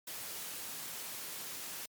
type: noise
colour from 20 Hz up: white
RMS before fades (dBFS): -43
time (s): 0.07-1.86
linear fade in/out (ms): 5
effects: high-pass 100 Hz 12 dB/octave + MP3 96 kbps